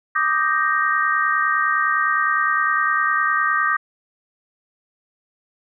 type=chord; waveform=sine; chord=Eb major seventh; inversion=third; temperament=equal; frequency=1174.7 / 1244.5 / 1568 / 1864.7 Hz; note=D6 / Eb6 / G6 / Bb6; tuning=0 / 0 / 0 / 0 cents; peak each=-22 dBFS; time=0.15-3.77 s; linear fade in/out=10 ms; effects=none